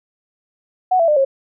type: tone with pitch steps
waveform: sine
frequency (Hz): 740 / 666.9 / 601.1 / 541.7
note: F#5 / E5 / D5 / C#5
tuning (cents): 0 / +20 / +40 / -40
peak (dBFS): -11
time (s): 0.91-1.25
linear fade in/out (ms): 10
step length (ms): 85
effects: none